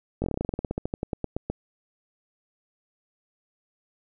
slowing click train, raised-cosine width 2 ms, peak -14 dBFS, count 22, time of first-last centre 0.22-1.5 s, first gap 20 ms, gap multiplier 1.1, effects none

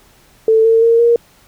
sine tone with pitch steps, 443.7 / 452.2 / 460.9 / 469.8 Hz, A4 / A4 / A#4 / A#4, +14 / +47 / -20 / +13 cents, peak -7 dBFS, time 0.48-1.16 s, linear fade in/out 2 ms, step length 170 ms, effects pink hiss -49 dBFS RMS until 1.47 s

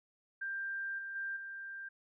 sine tone with level steps, 1585 Hz, G6, 19 cents sharp, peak -36 / -40 / -36 / -42 dBFS, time 0.41-1.89 s, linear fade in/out 10 ms, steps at 0.98 / 1.15 / 1.36 s, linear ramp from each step 10 ms, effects none

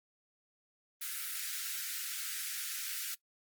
white high-pass noise, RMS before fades -39 dBFS, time 1.01-3.15 s, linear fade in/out 10 ms, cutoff 1300 Hz, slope 96 dB/octave, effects noise-tail reverb RT60 0.1 s tail -19 dB re dry + Opus 32 kbps

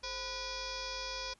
sine tone with frequency modulation, 2895 Hz, F#7, 38 cents flat, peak -37 dBFS, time 0.03-1.34 s, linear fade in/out 10 ms, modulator 474 Hz, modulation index 5.6, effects pink hiss -67 dBFS RMS until 1.39 s + resampled to 24000 Hz

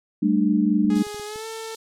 sine chord, G suspended second, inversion none, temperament equal with one note detuned, 196 / 220 / 298.6 Hz, G3 / A3 / D4, 0 / 0 / +29 cents, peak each -21 dBFS, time 0.22-1.03 s, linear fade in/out 10 ms
clicks, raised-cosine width 3 ms, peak -31 dBFS, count 7, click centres 0.848 / 0.893 / 0.965 / 1.068 / 1.145 / 1.197 / 1.359 s
sawtooth tone with pitch glide, 416.6 to 446.5 Hz, G#4 to A4, +5 to +25 cents, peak -28 dBFS, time 0.9-1.75 s, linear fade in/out 2 ms, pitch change +120 cents, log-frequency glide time 1.25-1.46 s
white high-pass noise, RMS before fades -37 dBFS, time 0.95-1.76 s, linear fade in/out 5 ms, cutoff 3100 Hz, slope 96 dB/octave
effects low-pass 8000 Hz 12 dB/octave

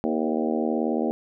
harmonic tone with a mistuned harmonic, 78.5 Hz, D#2, 16 cents sharp, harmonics 3 / 4 / 5 / 6 / 7 / 8 / 9 / 10, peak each -26 / -28 / -30 / -32 / -33 / -34 / -35 / -36 dBFS, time 0.04-1.11 s, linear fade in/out 0 ms, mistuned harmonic 6, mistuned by +23 cents, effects none

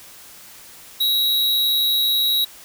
square tone with amplitude modulation, 3853 Hz, B7, 44 cents flat, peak -15 dBFS, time 1-2.45 s, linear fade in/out 10 ms, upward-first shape sine, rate 238 Hz, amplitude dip 40%, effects white hiss -43 dBFS RMS until 2.64 s

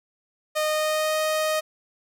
sawtooth tone with pitch glide, 615 to 622.5 Hz, D#5 to D#5, -20 to +1 cents, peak -18 dBFS, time 0.55-1.61 s, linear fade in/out 20 ms, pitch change +21 cents, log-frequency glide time 0.67-1.18 s, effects none

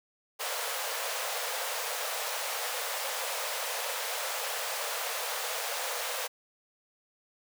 pink high-pass noise, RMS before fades -34 dBFS, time 0.39-6.28 s, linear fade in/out 20 ms, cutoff 460 Hz, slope 96 dB/octave, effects none

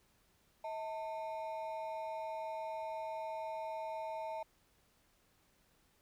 triangle ring-modulated tone, 767 Hz, G5, 38 cents flat, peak -34 dBFS, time 0.64-4.43 s, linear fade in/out 5 ms, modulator 127 Hz, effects pink hiss -72 dBFS RMS until 6.01 s

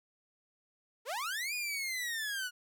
sawtooth linear two-way sweep, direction up then down, 415.3 to 2478 to 1439 Hz, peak -31 dBFS, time 1.05-2.51 s, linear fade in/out 50 ms, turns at 1.54 s, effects none

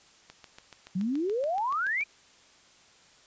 click train, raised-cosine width 0.2 ms, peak -28 dBFS, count 13, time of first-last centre 0.3-2.009 s, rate 7.02 Hz
sine exponential sweep, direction up, 174.61 to 2435 Hz, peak -26 dBFS, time 0.95-2.04 s, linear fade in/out 10 ms
effects white hiss -58 dBFS RMS until 3.26 s + resampled to 16000 Hz

